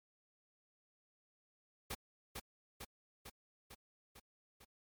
pink noise with echo, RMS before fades -42 dBFS, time 1.9-1.95 s, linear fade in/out 10 ms, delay 450 ms, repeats 6, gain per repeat -3 dB, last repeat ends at 4.65 s, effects MP3 96 kbps

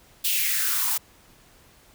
blue noise with high-pass filter sweep, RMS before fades -24 dBFS, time 0.24-0.98 s, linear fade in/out 10 ms, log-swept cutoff 3100 to 830 Hz, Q 4.2, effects pink hiss -55 dBFS RMS until 1.94 s

